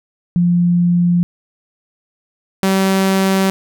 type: tone pair in turn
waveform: sine / sawtooth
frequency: 174.61 / 192.07 Hz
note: F3 / G3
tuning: 0 / -35 cents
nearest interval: major second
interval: 165 cents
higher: second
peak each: -10 / -8 dBFS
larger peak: second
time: 0.36-1.23 / 2.63-3.5 s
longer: neither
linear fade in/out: 0 ms
effects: none